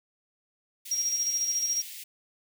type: high-pass noise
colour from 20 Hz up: white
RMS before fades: -42 dBFS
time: 0.85-2.04 s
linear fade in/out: 10 ms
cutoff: 2000 Hz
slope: 48 dB/octave
type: tone with tremolo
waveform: sine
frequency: 5630 Hz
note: F8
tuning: 13 cents sharp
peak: -24 dBFS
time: 0.91-1.82 s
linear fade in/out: 5 ms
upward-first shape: square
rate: 14 Hz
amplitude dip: 40%
effects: none